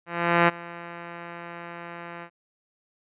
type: tone with ADSR envelope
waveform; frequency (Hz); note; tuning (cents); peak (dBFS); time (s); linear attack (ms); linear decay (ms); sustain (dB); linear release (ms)
5% pulse; 171.3; F3; -33; -4; 0.06-2.3; 420; 23; -21; 75
effects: resampled to 8000 Hz